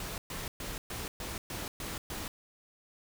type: noise bursts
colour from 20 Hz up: pink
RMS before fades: -39 dBFS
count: 8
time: 0-2.28 s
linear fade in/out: 2 ms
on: 180 ms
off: 120 ms
effects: none